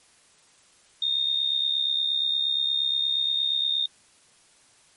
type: tone with amplitude modulation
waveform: sine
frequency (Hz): 3668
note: A#7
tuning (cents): -29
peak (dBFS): -19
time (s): 1.02-3.86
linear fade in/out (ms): 5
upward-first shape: sine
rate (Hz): 68.5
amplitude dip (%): 65
effects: white hiss -58 dBFS RMS until 4.96 s + MP3 48 kbps